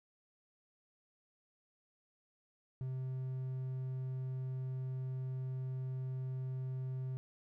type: tone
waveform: triangle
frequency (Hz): 130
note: C3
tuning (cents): -11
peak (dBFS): -35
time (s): 2.81-7.17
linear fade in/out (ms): 0
effects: none